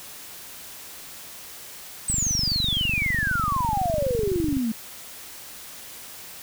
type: exponential sweep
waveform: sine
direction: down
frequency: 8310 to 215.6 Hz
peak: -22 dBFS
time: 2.08-4.72 s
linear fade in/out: 5 ms
type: click train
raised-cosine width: 5 ms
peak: -17 dBFS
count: 60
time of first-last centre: 2.1-4.569 s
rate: 23.9 Hz
effects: white hiss -41 dBFS RMS until 6.42 s